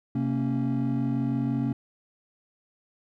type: tone cluster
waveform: triangle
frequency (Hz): 129.8 / 230.5 / 276.6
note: C3 / A#3 / C#4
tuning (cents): -13 / -19 / -4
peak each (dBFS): -26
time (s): 0.15-1.73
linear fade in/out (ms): 5
effects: tanh soft clip ceiling -15 dBFS